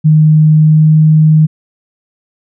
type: tone with pitch glide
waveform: sine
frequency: 154.7 to 155.69 Hz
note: D#3 to D#3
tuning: -10 to +1 cents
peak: -3 dBFS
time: 0.04-1.47 s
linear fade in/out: 20 ms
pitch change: +11 cents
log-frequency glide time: 0.55-0.95 s
effects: none